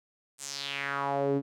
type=tone with band-pass filter sweep; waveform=sawtooth; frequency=140 Hz; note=C#3; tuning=18 cents sharp; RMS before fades=-31 dBFS; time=0.38-1.42 s; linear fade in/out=50 ms; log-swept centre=8800 to 290 Hz; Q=3.2; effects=none